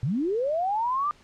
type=linear sweep; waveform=sine; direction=up; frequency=108.3 to 1214 Hz; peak=-23 dBFS; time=0.03-1.11 s; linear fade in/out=0 ms; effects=pink hiss -56 dBFS RMS until 1.23 s + low-pass 6000 Hz 12 dB/octave